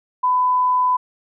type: tone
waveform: sine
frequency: 1002 Hz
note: B5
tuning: 25 cents sharp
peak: -14 dBFS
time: 0.23-0.97 s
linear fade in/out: 10 ms
effects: none